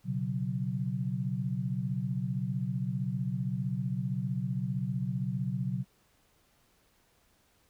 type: chord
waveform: sine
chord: B suspended second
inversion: none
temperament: just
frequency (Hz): 123.47 / 138.9 / 185.21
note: B2 / C#3 / F#3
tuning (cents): 0 / +4 / +2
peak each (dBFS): -34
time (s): 0.04-5.85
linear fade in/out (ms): 50
effects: pink hiss -68 dBFS RMS until 7.69 s